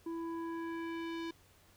square tone with low-pass filter sweep, 331.8 Hz, E4, 11 cents sharp, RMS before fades -40 dBFS, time 0.06-1.31 s, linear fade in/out 5 ms, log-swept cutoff 710 to 4200 Hz, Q 1.4, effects added 91 Hz sine -70 dBFS peak until 1.76 s + pink hiss -65 dBFS RMS until 1.76 s

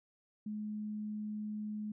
sine tone, 211.8 Hz, G#3, 34 cents sharp, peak -37 dBFS, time 0.46-1.92 s, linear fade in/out 5 ms, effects none

